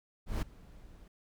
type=noise with ADSR envelope; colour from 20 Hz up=brown; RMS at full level=-29 dBFS; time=0.26-1.08 s; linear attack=160 ms; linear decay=11 ms; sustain=-24 dB; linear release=4 ms; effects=none